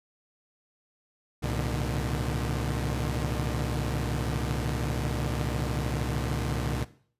sawtooth tone cluster, 66.5 / 107 / 119.6 / 147.4 / 152.9 Hz, C2 / A2 / A#2 / D3 / D#3, +29 / -48 / +45 / +7 / -30 cents, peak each -28 / -33 / -29 / -32 / -32 dBFS, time 1.42-6.85 s, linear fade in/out 20 ms, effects noise-tail reverb RT60 0.5 s tail -17 dB re dry + resampled to 32000 Hz

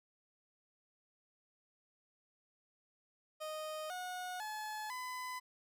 30% pulse tone with pitch steps, 620 / 728.8 / 856.8 / 1007.2 Hz, D#5 / F#5 / A5 / B5, -6 / -26 / -46 / +34 cents, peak -38 dBFS, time 3.4-5.4 s, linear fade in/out 20 ms, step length 500 ms, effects none

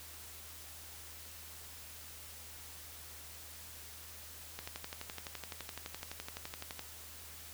click train, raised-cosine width 0.2 ms, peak -24 dBFS, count 27, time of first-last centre 4.59-6.793 s, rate 11.8 Hz, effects added 79 Hz sine -57 dBFS peak until 7.53 s + white hiss -51 dBFS RMS until 7.53 s

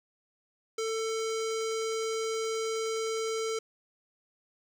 square tone with low-pass filter, 445.2 Hz, A4, 20 cents sharp, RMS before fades -32 dBFS, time 0.78-3.59 s, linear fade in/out 5 ms, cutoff 7000 Hz, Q 2.2, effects 10-bit

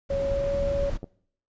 brown noise, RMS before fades -31 dBFS, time 0.09-0.98 s, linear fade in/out 20 ms
sine tone with pitch glide, 554.4 to 561.5 Hz, C#5 to C#5, 0 to +22 cents, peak -24 dBFS, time 0.1-0.9 s, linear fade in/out 5 ms, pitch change +22 cents, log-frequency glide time 0.27-0.53 s
clicks, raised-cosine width 2 ms, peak -24 dBFS, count 2, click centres 1.031 / 1.042 s
effects noise-tail reverb RT60 0.6 s tail -22 dB re dry + resampled to 16000 Hz

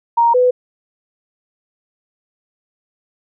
sine tone pair in turn, 935 / 499.3 Hz, A#5 / B4, +5 / +19 cents, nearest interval major seventh, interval 1086 cents, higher first, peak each -9 dBFS, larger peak neither, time 0.17-0.34 / 0.34-0.51 s, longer neither, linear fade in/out 10 ms, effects none

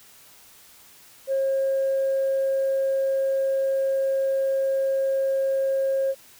sine tone, 539 Hz, C#5, 49 cents flat, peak -19 dBFS, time 1.27-6.15 s, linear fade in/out 50 ms, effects tanh soft clip ceiling -17 dBFS + white hiss -51 dBFS RMS until 6.39 s

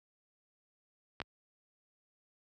clicks, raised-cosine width 0.3 ms, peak -21 dBFS, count 2, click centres 1.202 / 1.217 s, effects high-pass 60 Hz 12 dB/octave

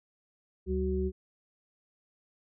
sine tone cluster, 71.3 / 189.4 / 373.5 Hz, C#2 / F#3 / F#4, +49 / +41 / +16 cents, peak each -31 / -34 / -31 dBFS, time 0.66-1.12 s, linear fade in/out 50 ms, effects none

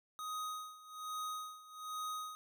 square tone with tremolo, 1252 Hz, D#6, 10 cents sharp, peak -39 dBFS, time 0.19-2.35 s, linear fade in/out 0 ms, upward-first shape sine, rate 1.2 Hz, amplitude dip 85%, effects none

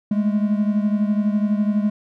triangle beating tone pair, 206.2 / 218.2 Hz, G#3 / A3, -12 / -14 cents, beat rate 12 Hz, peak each -16 / -21 dBFS, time 0.11-1.9 s, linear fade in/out 5 ms, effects none

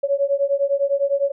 sine beating tone pair, 554.4 / 564.3 Hz, C#5 / C#5, 0 / +31 cents, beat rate 9.9 Hz, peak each -20 dBFS, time 0.03-1.32 s, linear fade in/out 10 ms, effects none

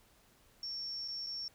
sine tone with dropouts, 5470 Hz, F8, 37 cents flat, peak -38 dBFS, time 0.63-1.48 s, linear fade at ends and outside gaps 1 ms, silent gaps 1.078-1.083 / 1.264-1.269 s, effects pink hiss -66 dBFS RMS until 1.54 s

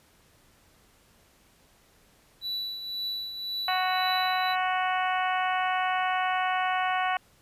triangle tone with tremolo, 3951 Hz, B7, in tune, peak -27 dBFS, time 2.41-4.56 s, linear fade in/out 50 ms, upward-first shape triangle, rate 1.9 Hz, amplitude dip 60%
harmonic tone, 370 Hz, F#4, in tune, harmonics 2 / 3 / 4 / 5 / 6 / 7 / 8, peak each -27 / -31 / -33 / -35 / -37 / -38 / -39 dBFS, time 3.68-7.17 s, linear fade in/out 2 ms
effects pink hiss -61 dBFS RMS until 7.41 s + resampled to 32000 Hz

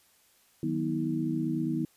sine tone cluster, 155.7 / 185.4 / 244.1 / 319.1 Hz, D#3 / F#3 / B3 / D#4, +2 / +4 / -20 / +44 cents, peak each -33 / -37 / -32 / -31 dBFS, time 0.63-1.85 s, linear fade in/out 2 ms, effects white hiss -64 dBFS RMS until 1.96 s + resampled to 32000 Hz

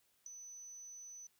sine tone with ADSR envelope, 6000 Hz, F#8, 23 cents sharp, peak -40 dBFS, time 0.26-1.27 s, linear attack 4 ms, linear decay 4 ms, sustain -9 dB, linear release 4 ms, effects white hiss -75 dBFS RMS until 1.39 s

